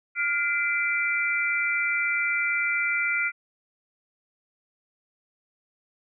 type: tone cluster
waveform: sine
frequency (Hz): 1411 / 2042 / 2347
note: F6 / C7 / D7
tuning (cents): +17 / -43 / -2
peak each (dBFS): -27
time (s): 0.15-3.32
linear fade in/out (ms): 50
effects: none